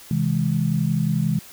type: chord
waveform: sine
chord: C augmented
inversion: none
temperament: equal with one note detuned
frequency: 130.81 / 161.98 / 207.7 Hz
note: C3 / E3 / G#3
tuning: 0 / -30 / 0 cents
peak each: -24 / -21 / -24 dBFS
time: 0.11-1.39 s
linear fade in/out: 2 ms
effects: white hiss -44 dBFS RMS until 1.52 s